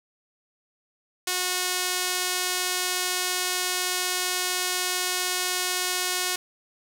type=tone with band-pass filter; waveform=sawtooth; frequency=364.2 Hz; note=F#4; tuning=27 cents flat; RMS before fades=-27 dBFS; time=1.27-6.36 s; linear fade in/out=5 ms; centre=7800 Hz; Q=0.54; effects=8-bit